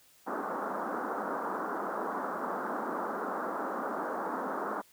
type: band-pass noise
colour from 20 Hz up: white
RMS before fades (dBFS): -35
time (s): 0.26-4.82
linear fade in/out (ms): 20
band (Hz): 200 to 1400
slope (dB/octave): 48
effects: white hiss -62 dBFS RMS until 4.92 s